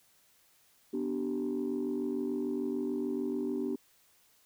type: chord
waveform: sine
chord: G major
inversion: first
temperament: equal with one note detuned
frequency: 246.9 / 293.7 / 385.3 Hz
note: B3 / D4 / G4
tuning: 0 / 0 / -30 cents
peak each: -34 dBFS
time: 0.93-3.76 s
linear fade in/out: 10 ms
effects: tanh soft clip ceiling -25 dBFS + white hiss -66 dBFS RMS until 4.45 s